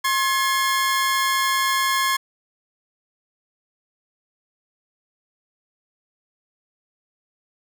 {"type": "tone pair together", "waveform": "sawtooth", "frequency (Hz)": [1069, 1698.6], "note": ["C6", "G#6"], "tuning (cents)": [37, 39], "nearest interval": "minor sixth", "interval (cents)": 802, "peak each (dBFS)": [-16, -21], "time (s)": [0.04, 2.17], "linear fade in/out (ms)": 10, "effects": []}